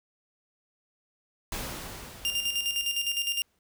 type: noise with exponential decay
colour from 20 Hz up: pink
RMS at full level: -33 dBFS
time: 1.52-3.59 s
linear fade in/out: 2 ms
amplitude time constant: 450 ms
type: tone with tremolo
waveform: sawtooth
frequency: 2800 Hz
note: F7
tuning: 4 cents sharp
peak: -22 dBFS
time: 2.25-3.42 s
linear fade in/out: 0 ms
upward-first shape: square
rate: 9.8 Hz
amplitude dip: 55%
effects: none